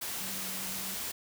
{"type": "tone in noise", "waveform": "sine", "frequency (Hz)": 190.5, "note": "G3", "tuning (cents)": -49, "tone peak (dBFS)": -46, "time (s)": [0.2, 0.95], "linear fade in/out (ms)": 10, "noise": "white", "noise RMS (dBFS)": -37, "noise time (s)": [0.01, 1.12], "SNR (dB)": -12, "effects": []}